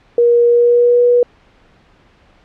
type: tone with pitch glide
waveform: sine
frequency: 475.2 to 485.5 Hz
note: A#4 to B4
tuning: +33 to -30 cents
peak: -7 dBFS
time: 0.18-1.23 s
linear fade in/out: 2 ms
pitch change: +37 cents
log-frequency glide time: 0.46-1.03 s
effects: pink hiss -50 dBFS RMS until 2.44 s + low-pass 3000 Hz 12 dB/octave